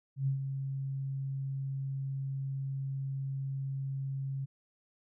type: tone with ADSR envelope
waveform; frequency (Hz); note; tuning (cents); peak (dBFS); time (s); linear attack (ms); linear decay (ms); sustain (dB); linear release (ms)
sine; 135.9; C#3; -34; -26; 0.16-4.46; 110; 110; -7; 19
effects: none

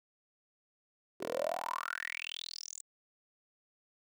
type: tone with high-pass filter sweep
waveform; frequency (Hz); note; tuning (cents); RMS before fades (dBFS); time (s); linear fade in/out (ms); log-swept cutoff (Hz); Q
10% pulse; 41.2; E1; 0; -39; 1.2-2.82; 10; 380 to 7800; 9.8
effects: none

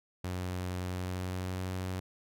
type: tone with pitch glide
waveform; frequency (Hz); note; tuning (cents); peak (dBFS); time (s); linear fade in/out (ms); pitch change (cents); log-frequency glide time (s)
sawtooth; 90.9 to 92.65; F#2 to F#2; -30 to +3; -30; 0.24-2; 5; +33; 0.84-1.66
effects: none

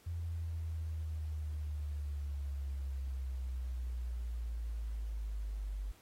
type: linear sweep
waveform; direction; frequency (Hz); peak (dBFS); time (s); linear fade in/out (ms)
sine; down; 85 to 48.48; -36; 0.06-5.92; 10
effects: pink hiss -64 dBFS RMS until 6.01 s + AAC 48 kbps

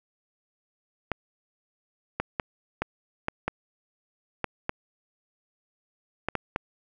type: clicks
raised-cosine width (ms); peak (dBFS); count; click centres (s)
0.5; -11; 11; 1.117 / 2.2 / 2.398 / 2.82 / 3.284 / 3.48 / 4.443 / 4.694 / 6.286 / 6.353 / 6.561
effects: none

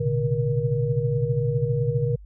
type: tone cluster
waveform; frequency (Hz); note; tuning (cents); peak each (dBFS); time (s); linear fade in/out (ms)
sine; 117.9 / 130.1 / 145.4 / 475.2; A#2 / C3 / D3 / A#4; +20 / -9 / -17 / +33; -26; 0-2.16; 10
effects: added 50 Hz sine -41 dBFS peak until 2.25 s

